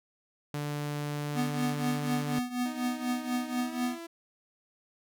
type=tone; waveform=sawtooth; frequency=146.83 Hz; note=D3; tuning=in tune; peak=-28 dBFS; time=0.54-2.39 s; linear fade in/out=2 ms
type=tone with tremolo; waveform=square; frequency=246.9 Hz; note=B3; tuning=in tune; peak=-27 dBFS; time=1.34-3.99 s; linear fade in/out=50 ms; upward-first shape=triangle; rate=4.1 Hz; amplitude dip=85%
type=tone with pitch glide; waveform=sawtooth; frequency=311.1 to 335.4 Hz; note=D#4 to E4; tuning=0 to +30 cents; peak=-36 dBFS; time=2.65-4.07 s; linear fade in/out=10 ms; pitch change=+130 cents; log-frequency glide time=3.54-3.91 s
effects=none